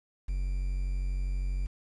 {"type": "tone with quantisation", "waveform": "triangle", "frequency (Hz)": 46.25, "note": "F#1", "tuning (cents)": 0, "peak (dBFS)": -26, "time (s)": [0.28, 1.67], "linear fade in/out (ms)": 10, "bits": 9, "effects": ["resampled to 22050 Hz"]}